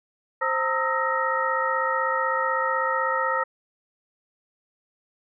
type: tone cluster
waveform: sine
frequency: 526 / 916 / 1271 / 1327 / 1875 Hz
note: C5 / A#5 / D#6 / E6 / A#6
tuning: +9 / -31 / +36 / +11 / +10 cents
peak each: -28 dBFS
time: 0.41-3.44 s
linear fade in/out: 10 ms
effects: none